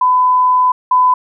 sine tone pair in turn, 1005 / 1005 Hz, B5 / B5, +30 / +30 cents, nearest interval unison, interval 0 cents, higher neither, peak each -8 / -7 dBFS, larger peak second, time 0.01-0.72 / 0.91-1.14 s, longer first, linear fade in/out 5 ms, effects none

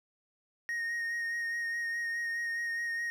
triangle tone with vibrato, 1862 Hz, A#6, 2 cents flat, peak -30 dBFS, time 0.69-3.1 s, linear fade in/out 0 ms, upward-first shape sine, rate 4.8 Hz, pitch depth 18 cents each way, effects none

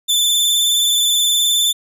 sawtooth tone with vibrato, 3520 Hz, A7, in tune, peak -10 dBFS, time 0.08-1.73 s, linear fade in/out 20 ms, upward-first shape sine, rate 19 Hz, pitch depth 33 cents each way, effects none

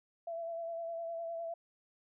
sine tone with vibrato, 669 Hz, E5, 25 cents sharp, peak -37 dBFS, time 0.27-1.54 s, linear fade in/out 5 ms, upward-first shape sine, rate 9.8 Hz, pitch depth 26 cents each way, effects none

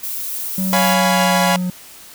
violet noise, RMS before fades -25 dBFS, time 0.03-0.94 s, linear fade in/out 5 ms
triangle tone with pitch glide, 189.2 to 180.97 Hz, F#3 to F#3, +39 to -38 cents, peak -16 dBFS, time 0.58-1.7 s, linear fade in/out 2 ms, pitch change -77 cents, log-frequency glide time 0.71-1.49 s
sawtooth chord, C# dominant seventh, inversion none, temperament equal with one note detuned, 558.2 / 698.5 / 830.6 / 987.8 Hz, C#5 / E#5 / G#5 / B5, +12 / 0 / 0 / 0 cents, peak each -16 dBFS, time 0.73-1.56 s, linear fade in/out 0 ms
effects white hiss -40 dBFS RMS until 2.14 s

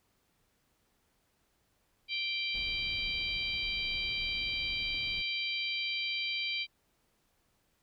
harmonic tone, 784 Hz, G5, in tune, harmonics 3 / 4 / 5 / 6, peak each -35 / -37 / -39 / -41 dBFS, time 2.08-6.67 s, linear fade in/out 50 ms
brown noise, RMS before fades -47 dBFS, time 2.54-5.22 s, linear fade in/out 10 ms
effects pink hiss -74 dBFS RMS until 7.82 s

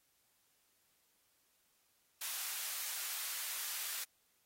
white high-pass noise, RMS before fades -41 dBFS, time 2.21-4.04 s, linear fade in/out 5 ms, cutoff 1100 Hz, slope 12 dB/octave, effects white hiss -75 dBFS RMS until 4.45 s + AAC 48 kbps

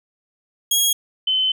15% pulse / sine tone pair in turn, 3297 / 3054 Hz, G#7 / G7, -13 / -46 cents, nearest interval minor second, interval 133 cents, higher first, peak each -8 / -16 dBFS, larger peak first, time 0.71-0.93 / 1.27-1.52 s, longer second, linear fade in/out 5 ms, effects none

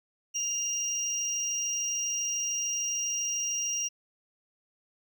triangle tone pair together, 2794 / 5709 Hz, F7 / F8, 0 / +37 cents, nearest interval octave, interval 1237 cents, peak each -34 / -28 dBFS, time 0.34-3.89 s, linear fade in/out 20 ms, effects none

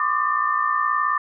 sine tone cluster, 1035 / 1149 / 1208 / 1797 Hz, C6 / D6 / D6 / A6, -19 / -38 / +48 / +36 cents, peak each -28 / -23 / -22 / -26 dBFS, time 0-1.18 s, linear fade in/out 2 ms, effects none

